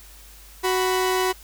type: tone pair together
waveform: sawtooth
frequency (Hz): 371.7 / 988.6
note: F#4 / B5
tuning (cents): +8 / +1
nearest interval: octave + perfect fourth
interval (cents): 1693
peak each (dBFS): -17 / -22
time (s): 0.63-1.33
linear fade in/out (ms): 20
effects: added 50 Hz sine -46 dBFS peak until 1.43 s + white hiss -48 dBFS RMS until 1.43 s